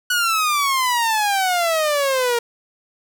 sawtooth exponential sweep, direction down, 1480 to 466.2 Hz, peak -13 dBFS, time 0.1-2.39 s, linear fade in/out 5 ms, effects none

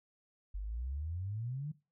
sine exponential sweep, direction up, 46.15 to 155.8 Hz, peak -36 dBFS, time 0.54-1.72 s, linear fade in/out 10 ms, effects noise-tail reverb RT60 0.3 s tail -20 dB re dry

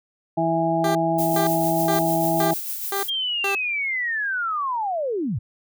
harmonic tone, 164.81 Hz, E3, in tune, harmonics 1 / 2 / 4 / 5, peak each -26 / -24 / -23 / -24 dBFS, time 0.37-2.54 s, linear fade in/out 10 ms
15% pulse tone bursts, 396 Hz, G4, 18 cents sharp, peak -17 dBFS, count 6, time 0.84-3.55 s, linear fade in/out 2 ms, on 110 ms, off 410 ms
violet noise with tremolo, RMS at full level -28 dBFS, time 1.18-3.1 s, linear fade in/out 10 ms, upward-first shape sine, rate 6.7 Hz, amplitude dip 40%
sine linear sweep, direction down, 3241 to 87.31 Hz, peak -22 dBFS, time 3.08-5.39 s, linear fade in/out 10 ms
effects none

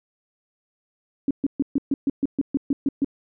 sine tone bursts, 277.2 Hz, C#4, in tune, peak -17 dBFS, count 12, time 1.28-3.046 s, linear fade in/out 2 ms, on 28 ms, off 130 ms, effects none

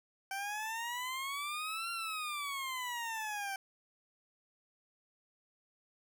20% pulse exponential two-way sweep, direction up then down, 772 to 1383 to 772 Hz, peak -32 dBFS, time 0.31-3.56 s, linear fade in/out 2 ms, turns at 1.91 s, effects none

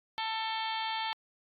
harmonic tone with a mistuned harmonic, 443.8 Hz, A4, 15 cents sharp, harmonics 2 / 3 / 4 / 5 / 6 / 7 / 8 / 9 / 10, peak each -34 / -44 / -43 / -42 / -46 / -40 / -43 / -49 / -46 dBFS, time 0.18-1.13 s, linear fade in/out 0 ms, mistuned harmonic 7, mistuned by +33 cents, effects AAC 64 kbps

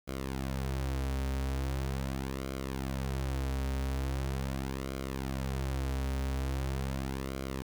sawtooth tone with flanger, 66.7 Hz, C2, 34 cents sharp, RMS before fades -34 dBFS, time 0.07-7.63 s, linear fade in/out 20 ms, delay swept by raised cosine 1.1 to 6 ms, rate 0.41 Hz, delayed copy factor -0.65, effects 9-bit

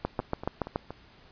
two click trains, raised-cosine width 1 ms, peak -23 / -13 dBFS, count 4 / 6, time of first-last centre 0.2-0.906 / 0.05-0.759 s, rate 4.25 / 7.05 Hz, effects pink hiss -56 dBFS RMS until 1.31 s + resampled to 11025 Hz

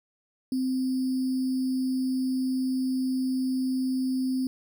sine tone with sample-and-hold, 259.2 Hz, C4, 16 cents flat, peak -24 dBFS, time 0.52-4.47 s, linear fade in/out 2 ms, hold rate 4900 Hz, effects none

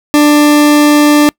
40% pulse tone, 295.7 Hz, D4, 12 cents sharp, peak -3 dBFS, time 0.14-1.29 s, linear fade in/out 0 ms, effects noise-tail reverb RT60 0.1 s tail -26 dB re dry

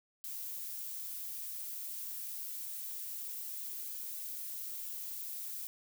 violet noise, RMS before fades -42 dBFS, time 0.24-5.67 s, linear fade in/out 0 ms, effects none

